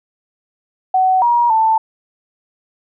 sine tone with pitch steps, 750 / 952 / 886 Hz, F#5 / A#5 / A5, +23 / +36 / +12 cents, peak -10 dBFS, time 0.94-1.78 s, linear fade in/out 5 ms, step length 280 ms, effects none

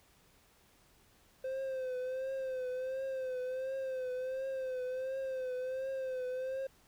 triangle tone with vibrato, 519 Hz, C5, 14 cents flat, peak -33 dBFS, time 1.44-6.67 s, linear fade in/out 5 ms, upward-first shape triangle, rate 1.4 Hz, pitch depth 59 cents each way, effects pink hiss -66 dBFS RMS until 6.87 s

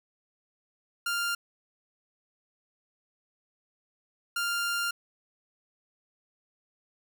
sawtooth tone bursts at uneven times, 1396.9 Hz, F6, in tune, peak -24 dBFS, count 2, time 1.06-1.35 / 4.36-4.91 s, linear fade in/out 5 ms, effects none

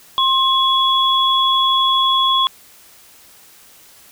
sine tone pair together, 1063 / 3372 Hz, C6 / G#7, +27 / +26 cents, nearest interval octave + minor sixth, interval 1999 cents, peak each -15 dBFS, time 0.18-2.47 s, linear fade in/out 0 ms, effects white hiss -46 dBFS RMS until 4.11 s

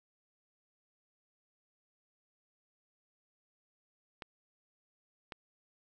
clicks, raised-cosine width 0.3 ms, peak -26 dBFS, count 2, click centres 4.222 / 5.322 s, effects none

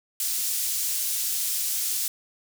pink high-pass noise, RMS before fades -27 dBFS, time 0.2-2.08 s, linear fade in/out 2 ms, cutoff 6500 Hz, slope 12 dB/octave, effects none

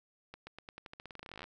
accelerating click train, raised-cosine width 0.3 ms, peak -30 dBFS, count 24, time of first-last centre 0.34-1.441 s, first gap 130 ms, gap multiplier 0.89, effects none

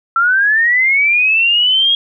sine linear sweep, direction up, 1334 to 3290 Hz, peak -9 dBFS, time 0.16-1.95 s, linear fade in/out 2 ms, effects none

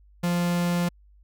45% pulse tone, 174.4 Hz, F3, 2 cents flat, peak -22 dBFS, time 0.23-0.89 s, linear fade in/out 10 ms, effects added 50 Hz sine -52 dBFS peak until 1.23 s

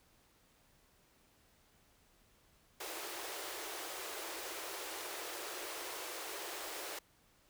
pink high-pass noise, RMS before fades -44 dBFS, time 2.8-6.99 s, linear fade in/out 5 ms, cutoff 320 Hz, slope 96 dB/octave, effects pink hiss -69 dBFS RMS until 7.49 s

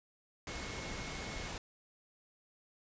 sine tone in noise, 2178 Hz, C#7, 31 cents flat, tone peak -50 dBFS, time 0.48-1.48 s, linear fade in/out 2 ms, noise pink, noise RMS -42 dBFS, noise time 0.47-1.58 s, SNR -11 dB, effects resampled to 16000 Hz

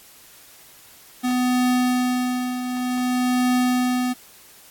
square tone with tremolo, 250 Hz, B3, 21 cents sharp, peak -17 dBFS, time 1.23-4.14 s, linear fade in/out 20 ms, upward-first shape triangle, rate 0.54 Hz, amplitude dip 65%, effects white hiss -48 dBFS RMS until 4.7 s + AAC 64 kbps

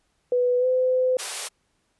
sine tone with pitch glide, 493.9 to 510.4 Hz, B4 to C5, 0 to -43 cents, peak -18 dBFS, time 0.32-1.17 s, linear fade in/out 2 ms, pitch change +57 cents, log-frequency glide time 0.59-0.66 s
white high-pass noise, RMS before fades -30 dBFS, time 1.18-1.49 s, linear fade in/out 20 ms, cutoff 370 Hz, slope 96 dB/octave
effects pink hiss -70 dBFS RMS until 1.99 s + resampled to 24000 Hz

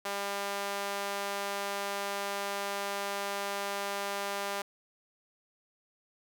sawtooth tone with high-pass filter, 200 Hz, G3, 35 cents sharp, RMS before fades -35 dBFS, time 0.05-4.62 s, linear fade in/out 5 ms, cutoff 650 Hz, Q 1, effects none

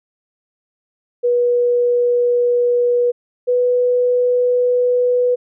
sine tone pair in turn, 485.2 / 493.4 Hz, B4 / B4, -31 / -2 cents, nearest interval unison, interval 29 cents, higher second, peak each -12 / -12 dBFS, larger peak neither, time 1.23-3.12 / 3.47-5.36 s, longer neither, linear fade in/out 20 ms, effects none

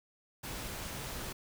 pink noise, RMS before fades -41 dBFS, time 0.43-1.33 s, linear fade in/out 10 ms, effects none

